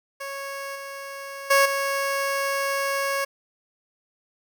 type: tone with level steps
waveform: 15% pulse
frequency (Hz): 552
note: C#5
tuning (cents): -7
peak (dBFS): -25 / -28 / -9 / -17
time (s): 0.2-3.25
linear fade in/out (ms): 10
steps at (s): 0.75 / 1.5 / 1.65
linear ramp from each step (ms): 10
effects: none